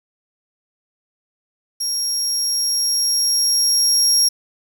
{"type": "tone with level ramp", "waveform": "30% pulse", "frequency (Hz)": 5588, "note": "F8", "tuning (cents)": 0, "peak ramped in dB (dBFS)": [-16, -8], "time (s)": [1.8, 4.29], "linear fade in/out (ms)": 10, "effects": ["8-bit"]}